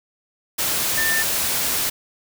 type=tone in noise; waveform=sine; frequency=1791 Hz; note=A6; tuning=30 cents sharp; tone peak=-20 dBFS; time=0.97-1.23 s; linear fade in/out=10 ms; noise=white; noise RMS=-22 dBFS; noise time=0.58-1.9 s; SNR=-1 dB; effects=none